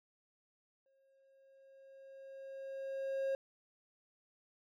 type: tone with exponential growth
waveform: triangle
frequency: 540 Hz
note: C#5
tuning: 45 cents flat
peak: -30 dBFS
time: 0.86-3.35 s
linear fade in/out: 1 ms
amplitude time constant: 540 ms
effects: none